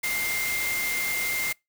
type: tone in noise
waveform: sine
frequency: 2100 Hz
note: C7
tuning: 6 cents sharp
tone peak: -27 dBFS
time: 0.03-1.53 s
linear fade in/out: 10 ms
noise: white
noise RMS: -31 dBFS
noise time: 0.03-1.53 s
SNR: +1 dB
effects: noise-tail reverb RT60 0.2 s tail -25 dB re dry